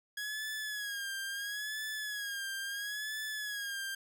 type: tone with vibrato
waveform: sawtooth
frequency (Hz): 1661.2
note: G#6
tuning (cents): 0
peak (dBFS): -33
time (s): 0.17-3.95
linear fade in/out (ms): 5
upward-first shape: sine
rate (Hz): 0.74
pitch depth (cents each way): 79
effects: none